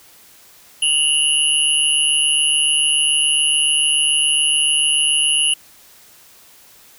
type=tone cluster; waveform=sine; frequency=2804 / 2951 / 10270 Hz; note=F7 / F#7 / E9; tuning=+6 / -5 / -46 cents; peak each=-18 dBFS; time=0.82-5.54 s; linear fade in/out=5 ms; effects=white hiss -47 dBFS RMS until 6.98 s